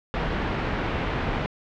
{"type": "low-pass noise", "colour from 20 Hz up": "pink", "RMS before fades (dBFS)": -27, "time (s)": [0.14, 1.46], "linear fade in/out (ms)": 0, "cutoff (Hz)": 2500, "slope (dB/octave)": 12, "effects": ["low-pass 4000 Hz 12 dB/octave"]}